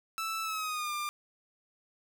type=tone with pitch glide; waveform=sawtooth; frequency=1318.5 to 1195.2 Hz; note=E6 to D6; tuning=0 to +30 cents; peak=-29 dBFS; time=0.18-1.09 s; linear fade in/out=0 ms; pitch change=-170 cents; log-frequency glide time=0.43-0.93 s; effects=none